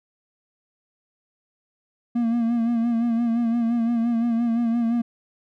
triangle tone with vibrato, 233.1 Hz, A#3, in tune, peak -17 dBFS, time 2.15-5.02 s, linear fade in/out 10 ms, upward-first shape sine, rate 5.8 Hz, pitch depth 46 cents each way, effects none

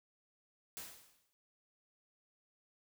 white noise with exponential decay, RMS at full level -44 dBFS, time 0.77-1.33 s, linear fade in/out 0 ms, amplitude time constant 120 ms, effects none

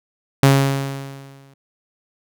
sawtooth tone with exponential decay, 137.2 Hz, C#3, 17 cents flat, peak -4 dBFS, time 0.43-1.54 s, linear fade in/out 2 ms, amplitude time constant 240 ms, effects none

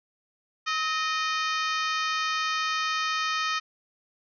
harmonic tone with a mistuned harmonic, 616 Hz, D#5, 17 cents flat, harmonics 2 / 3 / 4 / 5 / 6 / 7 / 8 / 9 / 10, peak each -28 / -32 / -34 / -36 / -38 / -39 / -40 / -41 / -42 dBFS, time 0.66-3.6 s, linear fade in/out 20 ms, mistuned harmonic 2, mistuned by +58 cents, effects none

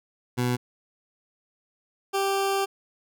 20% pulse tone pair in turn, 123.47 / 392 Hz, B2 / G4, 0 / 0 cents, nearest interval octave + minor sixth, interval 2000 cents, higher second, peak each -18 dBFS, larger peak neither, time 0.37-0.57 / 2.13-2.66 s, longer second, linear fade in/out 20 ms, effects none

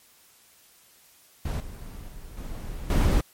brown noise with level steps, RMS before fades -27 / -39 / -42 / -35 / -19 dBFS, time 1.45-3.21 s, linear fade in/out 5 ms, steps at 1.6 / 2.08 / 2.37 / 2.9 s, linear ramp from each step 2 ms, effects white hiss -57 dBFS RMS until 3.33 s + MP3 64 kbps

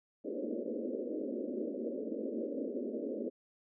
pink band-pass noise, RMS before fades -38 dBFS, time 0.24-3.3 s, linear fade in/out 20 ms, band 220 to 580 Hz, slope 96 dB/octave, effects none

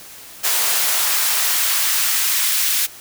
white noise with high-pass filter sweep, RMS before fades -18 dBFS, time 0.43-2.87 s, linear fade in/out 20 ms, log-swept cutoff 570 to 1900 Hz, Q 0.8, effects white hiss -39 dBFS RMS until 3 s

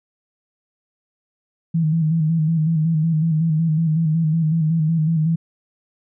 sine tone with vibrato, 160 Hz, D#3, 49 cents sharp, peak -15 dBFS, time 1.74-5.36 s, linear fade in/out 10 ms, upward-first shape square, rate 5.4 Hz, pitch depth 53 cents each way, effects none

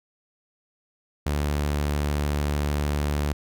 sawtooth tone, 73.2 Hz, D2, 5 cents flat, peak -19 dBFS, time 1.26-3.33 s, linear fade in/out 5 ms, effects none

